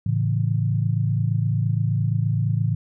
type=chord; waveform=sine; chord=A major; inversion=none; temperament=equal; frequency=110 / 138.59 / 164.81 Hz; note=A2 / C#3 / E3; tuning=0 / 0 / 0 cents; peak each=-21 / -24 / -26 dBFS; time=0.06-2.75 s; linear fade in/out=5 ms; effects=none